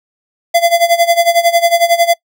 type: tone with tremolo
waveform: square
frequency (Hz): 682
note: F5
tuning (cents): -41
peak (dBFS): -6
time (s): 0.54-2.14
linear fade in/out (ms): 10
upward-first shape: sine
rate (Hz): 11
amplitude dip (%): 85
effects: noise-tail reverb RT60 0.1 s tail -23 dB re dry